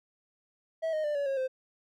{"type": "tone with pitch steps", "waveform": "triangle", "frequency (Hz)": [648, 620.2, 593.5, 568, 543.6, 520.3], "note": ["E5", "D#5", "D5", "C#5", "C#5", "C5"], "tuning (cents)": [-30, -6, 18, 42, -34, -10], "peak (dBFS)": -26, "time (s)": [0.82, 1.48], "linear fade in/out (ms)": 20, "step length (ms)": 110, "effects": []}